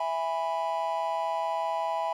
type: chord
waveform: triangle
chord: E major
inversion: none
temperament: just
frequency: 659.3 / 824.1 / 988.9 Hz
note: E5 / G#5 / B5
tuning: 0 / -14 / +2 cents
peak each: -29 dBFS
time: 0-2.13 s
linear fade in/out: 5 ms
effects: tanh soft clip ceiling -18 dBFS